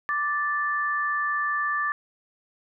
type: tone pair together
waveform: sine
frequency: 1174.7 / 1758.6 Hz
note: D6 / A6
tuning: 0 / -1 cents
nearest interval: perfect fifth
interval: 699 cents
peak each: -26 dBFS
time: 0.09-1.92 s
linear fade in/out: 0 ms
effects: none